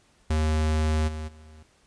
square tone with level steps, 77.78 Hz, D#2, in tune, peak -22 / -32 / -47 dBFS, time 0.3-1.63 s, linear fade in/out 5 ms, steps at 1.07 / 1.27 s, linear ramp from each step 20 ms, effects pink hiss -62 dBFS RMS until 1.86 s + resampled to 22050 Hz

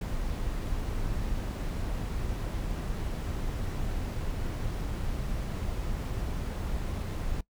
brown noise, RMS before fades -32 dBFS, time 0.01-7.41 s, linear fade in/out 5 ms, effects noise-tail reverb RT60 0.1 s tail -21 dB re dry

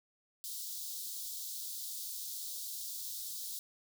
white high-pass noise, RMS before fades -42 dBFS, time 0.44-3.59 s, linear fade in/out 0 ms, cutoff 3600 Hz, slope 48 dB/octave, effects none

